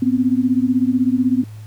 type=beating tone pair; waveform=sine; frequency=247.6 / 263.6 Hz; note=B3 / C4; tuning=+5 / +13 cents; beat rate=16 Hz; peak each=-16 / -17 dBFS; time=0.02-1.44 s; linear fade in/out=5 ms; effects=added 107 Hz sine -32 dBFS peak until 1.66 s + pink hiss -50 dBFS RMS until 1.66 s